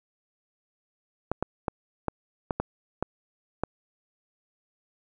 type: clicks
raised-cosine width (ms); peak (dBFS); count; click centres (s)
1; -12; 8; 1.316 / 1.426 / 1.682 / 2.083 / 2.508 / 2.6 / 3.026 / 3.636
effects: none